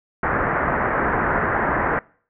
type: low-pass noise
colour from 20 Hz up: white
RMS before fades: -21 dBFS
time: 0.23-1.99 s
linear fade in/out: 2 ms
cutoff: 1800 Hz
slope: 48 dB/octave
effects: noise-tail reverb RT60 0.5 s tail -24 dB re dry